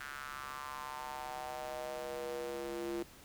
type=tone with high-pass filter sweep; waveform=square; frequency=69 Hz; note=C#2; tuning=7 cents flat; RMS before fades=-42 dBFS; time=0-3.03 s; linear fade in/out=5 ms; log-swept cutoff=1500 to 340 Hz; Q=4.3; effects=pink hiss -57 dBFS RMS until 3.24 s

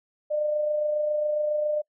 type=tone with amplitude modulation; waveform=sine; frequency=601 Hz; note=D5; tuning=40 cents sharp; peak=-21 dBFS; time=0.3-1.82 s; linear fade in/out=20 ms; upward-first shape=sine; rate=27.3 Hz; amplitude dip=35%; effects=noise-tail reverb RT60 0.1 s tail -24 dB re dry

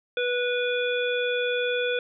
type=harmonic tone; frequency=491 Hz; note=B4; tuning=10 cents flat; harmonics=1 / 3 / 5 / 7; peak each=-25 / -30 / -32 / -33 dBFS; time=0.17-1.99 s; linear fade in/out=2 ms; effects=none

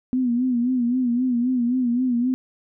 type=tone with vibrato; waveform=sine; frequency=246.9 Hz; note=B3; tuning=in tune; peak=-18 dBFS; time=0.13-2.34 s; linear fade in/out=0 ms; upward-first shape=sine; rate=3.8 Hz; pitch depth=82 cents each way; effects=none

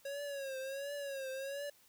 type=tone with vibrato; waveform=square; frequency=550 Hz; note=C#5; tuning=14 cents flat; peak=-40 dBFS; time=0.05-1.7 s; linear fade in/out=5 ms; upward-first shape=triangle; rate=1.4 Hz; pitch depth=90 cents each way; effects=white hiss -66 dBFS RMS until 1.88 s

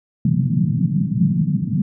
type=band-pass noise; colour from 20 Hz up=white; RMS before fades=-18 dBFS; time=0.25-1.82 s; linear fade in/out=5 ms; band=120 to 210 Hz; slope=48 dB/octave; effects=none

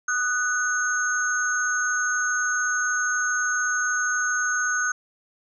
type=tone cluster; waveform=sine; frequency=1241 / 1488 / 6440 Hz; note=D#6 / F#6 / G8; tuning=-5 / +9 / +46 cents; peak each=-29 / -23 / -28 dBFS; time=0.08-4.92 s; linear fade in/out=5 ms; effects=none

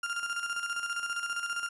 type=tone with tremolo; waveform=35% pulse; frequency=1396.9 Hz; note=F6; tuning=in tune; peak=-28 dBFS; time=0.03-1.69 s; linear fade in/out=5 ms; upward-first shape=square; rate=15 Hz; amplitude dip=55%; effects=resampled to 24000 Hz

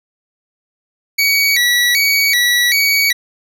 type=tone with vibrato; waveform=25% pulse; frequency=2093 Hz; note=C7; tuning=in tune; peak=-7 dBFS; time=1.18-3.13 s; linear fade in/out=10 ms; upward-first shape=square; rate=1.3 Hz; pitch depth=130 cents each way; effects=none

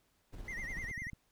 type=noise with tremolo; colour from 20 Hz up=brown; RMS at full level=-44 dBFS; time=0.32-0.92 s; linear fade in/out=20 ms; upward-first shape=square; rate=16 Hz; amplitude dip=40%
type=tone with vibrato; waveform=triangle; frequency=1975.5 Hz; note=B6; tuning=in tune; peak=-38 dBFS; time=0.48-1.1 s; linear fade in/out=2 ms; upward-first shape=sine; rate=10 Hz; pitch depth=120 cents each way
type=clicks; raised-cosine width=5 ms; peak=-34 dBFS; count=7; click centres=0.769 / 0.841 / 0.912 / 0.978 / 1.02 / 1.069 / 1.133 s
effects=pink hiss -74 dBFS RMS until 1.31 s

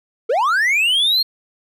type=linear sweep; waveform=triangle; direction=up; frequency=413.6 to 4302 Hz; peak=-12 dBFS; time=0.29-1.23 s; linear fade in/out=10 ms; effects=none

